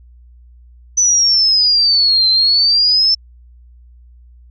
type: exponential two-way sweep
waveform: sine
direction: down then up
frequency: 6040 to 4079 to 5340 Hz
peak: -9 dBFS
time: 0.97-3.15 s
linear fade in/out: 10 ms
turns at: 2.29 s
effects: added 60 Hz sine -40 dBFS peak until 4.5 s